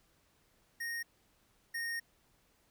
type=tone pair in turn; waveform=square; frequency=1859 / 1852 Hz; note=A#6 / A#6; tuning=-5 / -12 cents; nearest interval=unison; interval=7 cents; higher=first; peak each=-37 / -36 dBFS; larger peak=second; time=0.8-1.03 / 1.74-2 s; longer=second; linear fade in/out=10 ms; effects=pink hiss -71 dBFS RMS until 2.7 s